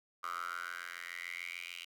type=tone with high-pass filter sweep; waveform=10% pulse; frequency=86.8 Hz; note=F2; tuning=10 cents flat; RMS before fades=-43 dBFS; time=0.23-1.85 s; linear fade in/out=10 ms; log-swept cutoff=1200 to 2700 Hz; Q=7.7; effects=none